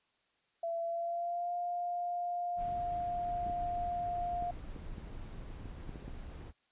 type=tone with pitch glide; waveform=sine; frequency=672 to 703.4 Hz; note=E5 to F5; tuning=+33 to +12 cents; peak=-33 dBFS; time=0.63-4.51 s; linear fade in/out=5 ms; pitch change=+79 cents; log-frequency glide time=0.81-1.53 s
type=noise; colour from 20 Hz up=brown; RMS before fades=-45 dBFS; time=2.56-6.53 s; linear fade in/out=50 ms
type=clicks; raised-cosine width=3 ms; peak=-33 dBFS; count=9; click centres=3.467 / 3.498 / 4.424 / 4.763 / 4.982 / 5.657 / 5.893 / 5.958 / 6.08 s
effects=white hiss -75 dBFS RMS until 6.71 s + resampled to 8000 Hz